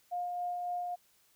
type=tone with tremolo; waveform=sine; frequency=710 Hz; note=F5; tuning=28 cents sharp; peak=-32 dBFS; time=0.11-0.96 s; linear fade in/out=20 ms; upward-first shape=sine; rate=3.6 Hz; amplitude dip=25%; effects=white hiss -68 dBFS RMS until 1.35 s